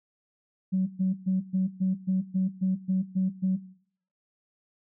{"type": "tone bursts", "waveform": "sine", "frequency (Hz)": 187.4, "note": "F#3", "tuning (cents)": 22, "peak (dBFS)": -21, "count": 11, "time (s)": [0.72, 3.57], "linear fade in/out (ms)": 20, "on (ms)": 150, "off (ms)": 120, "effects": ["noise-tail reverb RT60 0.6 s tail -17 dB re dry", "tanh soft clip ceiling -17 dBFS"]}